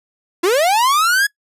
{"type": "linear sweep", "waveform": "45% pulse", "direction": "up", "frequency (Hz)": [325.2, 1694], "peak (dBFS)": -12, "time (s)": [0.43, 1.27], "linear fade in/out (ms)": 10, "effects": ["noise-tail reverb RT60 0.1 s tail -23 dB re dry", "resampled to 32000 Hz"]}